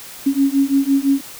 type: beating tone pair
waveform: sine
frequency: 272.6 / 278.5 Hz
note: C#4 / C#4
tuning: -29 / +8 cents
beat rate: 5.9 Hz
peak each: -16 / -16 dBFS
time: 0.26-1.21 s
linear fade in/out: 10 ms
effects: white hiss -36 dBFS RMS until 1.39 s